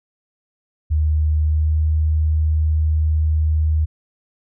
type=tone with pitch glide; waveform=sine; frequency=76.8 to 77.74 Hz; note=D#2 to D#2; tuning=-22 to -1 cents; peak=-14 dBFS; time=0.9-3.86 s; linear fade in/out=20 ms; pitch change=+21 cents; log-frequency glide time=1.46-1.77 s; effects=none